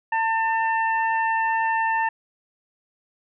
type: harmonic tone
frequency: 898 Hz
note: A5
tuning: 35 cents sharp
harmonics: 1 / 2 / 3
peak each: -21 / -25 / -34 dBFS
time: 0.12-2.09 s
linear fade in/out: 5 ms
effects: none